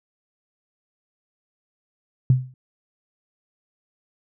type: tone with exponential decay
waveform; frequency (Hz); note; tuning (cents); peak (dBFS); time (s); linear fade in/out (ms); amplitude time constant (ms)
sine; 128.4; C3; -32; -9; 2.3-2.54; 2; 52
effects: none